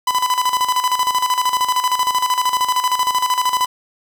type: tone with tremolo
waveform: 45% pulse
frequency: 1000 Hz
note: B5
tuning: 21 cents sharp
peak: -13 dBFS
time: 0.07-3.66 s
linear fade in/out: 5 ms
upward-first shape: square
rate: 13 Hz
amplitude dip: 65%
effects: 8-bit